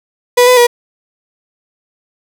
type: tone with pitch steps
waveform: 35% pulse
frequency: 490.9 / 501 / 481.1 Hz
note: B4 / B4 / B4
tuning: -10 / +25 / -45 cents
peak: -3 dBFS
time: 0.37-0.67 s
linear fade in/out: 10 ms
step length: 100 ms
effects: none